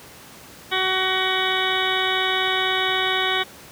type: harmonic tone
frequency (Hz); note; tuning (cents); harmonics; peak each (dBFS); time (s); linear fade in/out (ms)
375.7; F#4; +26; 1 / 2 / 3 / 4 / 5 / 6 / 8 / 9 / 10; -28 / -28 / -28 / -28 / -28 / -28 / -28 / -28 / -28; 0.71-3.44; 20
effects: pink hiss -43 dBFS RMS until 3.71 s + high-pass 100 Hz 12 dB/octave